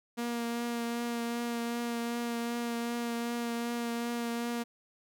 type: tone with vibrato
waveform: sawtooth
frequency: 235.8 Hz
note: A#3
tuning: 20 cents sharp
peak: -28 dBFS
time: 0.17-4.64 s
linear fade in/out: 20 ms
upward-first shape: triangle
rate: 2.6 Hz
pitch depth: 18 cents each way
effects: none